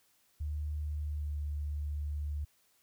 sine tone with pitch glide, 74.9 to 73.66 Hz, D2 to D2, +35 to +6 cents, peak -33 dBFS, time 0.4-2.45 s, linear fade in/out 10 ms, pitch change -29 cents, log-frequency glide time 1.03-1.36 s, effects white hiss -70 dBFS RMS until 2.82 s

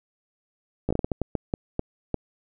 slowing click train, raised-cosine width 2 ms, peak -11 dBFS, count 12, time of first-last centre 0.89-2.143 s, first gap 15 ms, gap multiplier 1.37, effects none

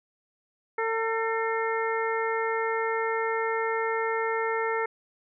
harmonic tone with a mistuned harmonic, 450 Hz, A4, 39 cents sharp, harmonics 1 / 2 / 3 / 4 / 5, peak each -28 / -31 / -33 / -34 / -35 dBFS, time 0.78-4.86 s, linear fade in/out 5 ms, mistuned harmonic 5, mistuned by -84 cents, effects none

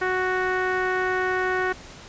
sawtooth tone with low-pass filter, 370 Hz, F#4, in tune, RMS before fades -24 dBFS, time 0.01-1.73 s, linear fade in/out 10 ms, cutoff 1700 Hz, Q 4.3, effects pink hiss -43 dBFS RMS until 2.08 s + resampled to 16000 Hz

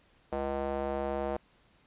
square tone with band-pass filter, 69 Hz, C#2, 7 cents flat, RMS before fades -33 dBFS, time 0.32-1.37 s, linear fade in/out 5 ms, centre 620 Hz, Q 2, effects pink hiss -65 dBFS RMS until 1.86 s + resampled to 8000 Hz

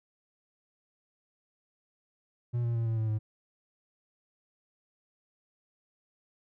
triangle tone with pitch steps, 120.2 / 117.66 / 115.17 / 112.74 / 110.35 / 108.02 Hz, B2 / A#2 / A#2 / A2 / A2 / A2, -46 / +17 / -20 / +43 / +5 / -31 cents, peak -25 dBFS, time 2.53-3.19 s, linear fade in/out 20 ms, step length 110 ms, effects none

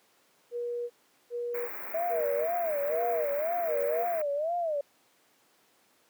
sine tone bursts, 479.4 Hz, A#4, 48 cents sharp, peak -30 dBFS, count 5, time 0.51-4.06 s, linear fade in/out 50 ms, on 390 ms, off 400 ms
white band-stop noise, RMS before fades -39 dBFS, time 1.54-4.22 s, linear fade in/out 5 ms, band 2400 to 15000 Hz, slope 96 dB/octave
sine tone with vibrato, 631 Hz, D#5, 24 cents sharp, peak -27 dBFS, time 1.94-4.81 s, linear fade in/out 5 ms, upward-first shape sine, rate 2 Hz, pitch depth 190 cents each way
effects pink hiss -65 dBFS RMS until 6.09 s + high-pass 300 Hz 12 dB/octave

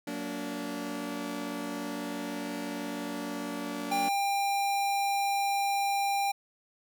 sawtooth chord, Gb augmented, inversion none, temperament just, 185 / 231.2 / 289.1 Hz, Gb3 / Bb3 / D4, 0 / -14 / -27 cents, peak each -38 / -35 / -32 dBFS, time 0.07-4.09 s, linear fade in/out 5 ms
square tone, 797 Hz, G5, 28 cents sharp, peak -27 dBFS, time 3.91-6.32 s, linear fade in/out 10 ms
effects none

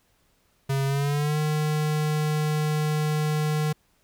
square tone with pitch glide, 136.6 to 152.45 Hz, C#3 to D#3, -25 to -35 cents, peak -23 dBFS, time 0.69-3.73 s, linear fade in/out 10 ms, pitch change +190 cents, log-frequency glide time 0.86-1.38 s, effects pink hiss -66 dBFS RMS until 4.03 s

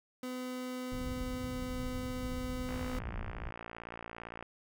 30% pulse tone, 253 Hz, B3, 42 cents sharp, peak -35 dBFS, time 0.23-2.99 s, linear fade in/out 2 ms
pink low-pass noise, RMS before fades -41 dBFS, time 0.92-3.51 s, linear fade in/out 2 ms, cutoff 140 Hz, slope 12 dB/octave
click train, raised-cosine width 0.5 ms, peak -28 dBFS, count 101, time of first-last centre 2.69-4.426 s, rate 57.6 Hz
effects none

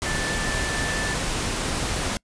sine tone in noise, 1760 Hz, A6, in tune, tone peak -29 dBFS, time 0.06-1.14 s, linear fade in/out 0 ms, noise pink, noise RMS -26 dBFS, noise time 0.02-2.17 s, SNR -6 dB, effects noise-tail reverb RT60 0.1 s tail -26 dB re dry + resampled to 22050 Hz

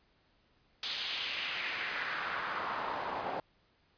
pink noise with band-pass filter sweep, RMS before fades -37 dBFS, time 0.83-3.4 s, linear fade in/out 2 ms, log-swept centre 3900 to 720 Hz, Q 2.1, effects pink hiss -70 dBFS RMS until 3.97 s + resampled to 11025 Hz

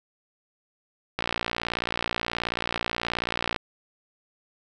click train, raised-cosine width 0.3 ms, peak -10 dBFS, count 140, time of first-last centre 1.19-3.562 s, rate 58.6 Hz, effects none

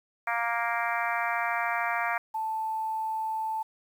harmonic tone, 233.7 Hz, A#3, 5 cents sharp, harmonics 3 / 4 / 5 / 6 / 7 / 8 / 9 / 10, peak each -32 / -33 / -34 / -35 / -35 / -36 / -37 / -37 dBFS, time 0.27-2.18 s, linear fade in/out 5 ms
sine tone, 880 Hz, A5, in tune, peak -28 dBFS, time 2.34-3.63 s, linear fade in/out 10 ms
effects 9-bit

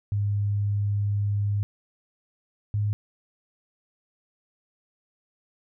sine tone pair in turn, 102.1 / 103.94 Hz, G#2 / G#2, -29 / +2 cents, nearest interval unison, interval 31 cents, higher second, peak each -22 dBFS, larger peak neither, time 0.12-1.63 / 2.74-2.93 s, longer first, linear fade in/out 0 ms, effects none

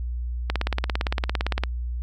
click train, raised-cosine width 0.3 ms, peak -8 dBFS, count 21, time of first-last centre 0.5-1.636 s, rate 17.6 Hz, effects added 60 Hz sine -26 dBFS peak until 2.02 s

